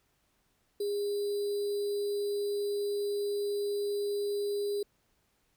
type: tone with sample-and-hold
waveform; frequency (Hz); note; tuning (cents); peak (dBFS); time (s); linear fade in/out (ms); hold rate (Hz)
sine; 407.7; G#4; -32; -29; 0.8-4.83; 5; 4410
effects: pink hiss -73 dBFS RMS until 5.56 s